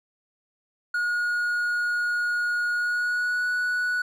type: tone with pitch glide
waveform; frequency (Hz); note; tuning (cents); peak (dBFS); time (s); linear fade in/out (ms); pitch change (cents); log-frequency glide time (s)
triangle; 1443 to 1472.5; F#6 to F#6; -44 to -9; -21; 0.94-4.02; 5; +35; 2.73-3.48
effects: none